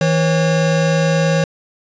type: tone pair together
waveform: square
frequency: 162.03 / 545 Hz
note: E3 / C#5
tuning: -29 / -29 cents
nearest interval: octave + major sixth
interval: 2100 cents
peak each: -15 / -18 dBFS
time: 0.01-1.44 s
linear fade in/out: 2 ms
effects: resampled to 16000 Hz + 8-bit